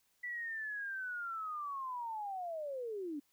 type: linear sweep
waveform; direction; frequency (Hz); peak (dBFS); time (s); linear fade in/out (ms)
sine; down; 1975.5 to 274.6; -38; 0.23-3.2; 10
effects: white hiss -75 dBFS RMS until 3.32 s